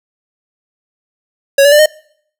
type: tone with pitch steps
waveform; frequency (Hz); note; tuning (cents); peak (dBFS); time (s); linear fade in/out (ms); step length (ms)
square; 554 / 573.5 / 593.8 / 614.7; C#5 / D5 / D5 / D#5; -1 / -41 / +19 / -21; -5; 1.58-1.86; 5; 70
effects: noise-tail reverb RT60 0.6 s tail -24 dB re dry